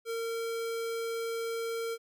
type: tone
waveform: square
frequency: 458.2 Hz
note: A#4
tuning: 30 cents flat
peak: -33 dBFS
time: 0.05-1.98 s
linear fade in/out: 50 ms
effects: none